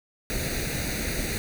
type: noise with comb filter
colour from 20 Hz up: pink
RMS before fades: -29 dBFS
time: 0.3-1.38 s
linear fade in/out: 0 ms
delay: 0.47 ms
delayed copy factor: +0.75
effects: none